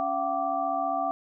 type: tone cluster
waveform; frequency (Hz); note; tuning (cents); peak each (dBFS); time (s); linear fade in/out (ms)
sine; 278.1 / 684 / 759 / 1169; C#4 / F5 / F#5 / D6; +6 / -36 / +44 / -8; -36 / -29 / -29 / -32; 0-1.11; 0
effects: none